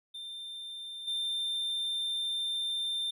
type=tone with level steps; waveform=triangle; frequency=3587 Hz; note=A7; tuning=33 cents sharp; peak=-38 / -29 dBFS; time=0.14-3.11 s; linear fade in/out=10 ms; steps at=1.07 s; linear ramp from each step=10 ms; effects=none